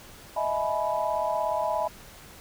sine chord, E major seventh, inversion third, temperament equal with one note detuned, 622.3 / 659.3 / 848.1 / 987.8 Hz, D#5 / E5 / G#5 / B5, 0 / 0 / +36 / 0 cents, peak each -30 dBFS, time 0.36-1.88 s, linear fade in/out 10 ms, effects pink hiss -48 dBFS RMS until 2.4 s

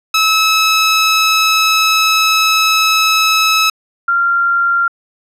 15% pulse / sine tone pair in turn, 1296 / 1385.2 Hz, E6 / F6, -30 / -15 cents, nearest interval minor second, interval 115 cents, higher second, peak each -3 / -10 dBFS, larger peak first, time 0.14-3.7 / 4.08-4.88 s, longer first, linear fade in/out 5 ms, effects low-pass 11000 Hz 12 dB/octave

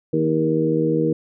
harmonic tone with a mistuned harmonic, 79.5 Hz, D#2, 38 cents sharp, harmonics 2 / 3 / 4 / 5 / 6, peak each -23 / -27 / -21 / -27 / -21 dBFS, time 0.13-1.13 s, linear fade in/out 5 ms, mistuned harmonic 6, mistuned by -17 cents, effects none

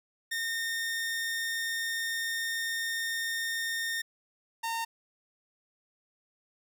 sawtooth tone pair in turn, 1829 / 914.5 Hz, A#6 / A#5, -33 / -33 cents, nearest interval octave, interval 1200 cents, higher first, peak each -27 dBFS, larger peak neither, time 0.31-4.02 / 4.63-4.85 s, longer first, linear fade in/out 10 ms, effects none

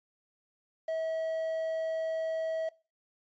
triangle tone with quantisation, 645 Hz, E5, 38 cents flat, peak -28 dBFS, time 0.88-2.69 s, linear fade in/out 5 ms, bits 9, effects noise-tail reverb RT60 0.3 s tail -21 dB re dry + resampled to 16000 Hz

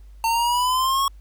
square exponential sweep, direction up, 903 to 1108.7 Hz, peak -19 dBFS, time 0.24-1.08 s, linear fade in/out 2 ms, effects added 50 Hz sine -41 dBFS peak until 1.2 s + pink hiss -64 dBFS RMS until 1.2 s

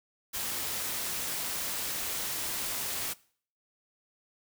white noise, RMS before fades -34 dBFS, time 0.33-3.14 s, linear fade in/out 20 ms, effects noise-tail reverb RT60 0.5 s tail -21 dB re dry

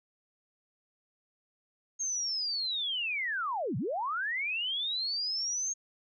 sine linear two-way sweep, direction down then up, 6510 to 103.83 to 6510 Hz, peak -30 dBFS, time 1.99-5.74 s, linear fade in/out 20 ms, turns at 3.77 s, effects none

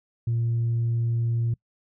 sine tone, 116.54 Hz, A#2, in tune, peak -20 dBFS, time 0.27-1.54 s, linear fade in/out 5 ms, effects noise-tail reverb RT60 0.1 s tail -26 dB re dry + tanh soft clip ceiling -19 dBFS

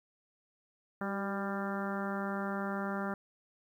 harmonic tone with a mistuned harmonic, 198.2 Hz, G3, 19 cents sharp, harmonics 1 / 2 / 3 / 4 / 5 / 6 / 7 / 8 / 9, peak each -36 / -42 / -42 / -43 / -46 / -44 / -42 / -47 / -49 dBFS, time 1.01-3.14 s, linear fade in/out 2 ms, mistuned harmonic 2, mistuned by -36 cents, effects 11-bit

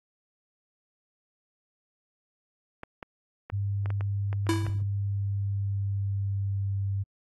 clicks, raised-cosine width 0.5 ms, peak -23 dBFS, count 9, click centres 2.834 / 3.028 / 3.5 / 3.859 / 3.904 / 4.009 / 4.329 / 4.468 / 4.666 s
sine tone with pitch glide, 100 to 98.51 Hz, G2 to G2, +35 to +9 cents, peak -26 dBFS, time 3.52-7.04 s, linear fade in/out 20 ms, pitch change -26 cents, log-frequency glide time 5-6.82 s
square tone with exponential decay, 329.6 Hz, E4, in tune, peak -22 dBFS, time 4.49-4.82 s, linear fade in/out 1 ms, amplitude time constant 71 ms
effects AAC 32 kbps

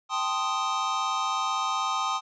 square chord, A half-diminished seventh, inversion third, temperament equal, 784 / 880 / 1046.5 / 1244.5 Hz, G5 / A5 / C6 / Eb6, 0 / 0 / 0 / 0 cents, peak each -34 / -35 / -32 / -29 dBFS, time 0.09-2.21 s, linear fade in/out 50 ms, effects resampled to 16000 Hz

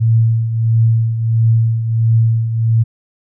sine tone with tremolo, 113.6 Hz, A#2, 44 cents flat, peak -7 dBFS, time 0-2.84 s, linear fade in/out 20 ms, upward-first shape triangle, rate 1.5 Hz, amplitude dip 65%, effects none

